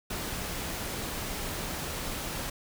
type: noise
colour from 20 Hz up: pink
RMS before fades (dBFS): -35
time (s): 0.1-2.5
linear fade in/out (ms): 5
effects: none